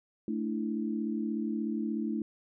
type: chord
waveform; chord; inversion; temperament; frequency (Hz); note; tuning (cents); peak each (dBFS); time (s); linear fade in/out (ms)
sine; A suspended fourth; none; just; 220 / 293.3 / 330; A3 / D4 / E4; 0 / -2 / +2; -32 / -36 / -36; 0.28-2.22; 2
effects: none